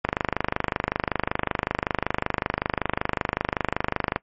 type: click train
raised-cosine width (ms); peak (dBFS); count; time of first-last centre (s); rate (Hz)
0.5; -6; 105; 0.05-4.161; 25.3
effects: noise-tail reverb RT60 0.1 s tail -21 dB re dry + MP3 32 kbps